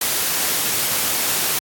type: noise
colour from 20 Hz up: white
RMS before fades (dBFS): -20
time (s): 0.01-1.59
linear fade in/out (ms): 5
effects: high-pass 100 Hz 12 dB/octave + AAC 64 kbps